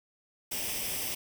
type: noise with comb filter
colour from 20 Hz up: white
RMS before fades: -34 dBFS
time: 0.51-1.15 s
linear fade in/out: 10 ms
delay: 0.36 ms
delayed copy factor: +0.6
effects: none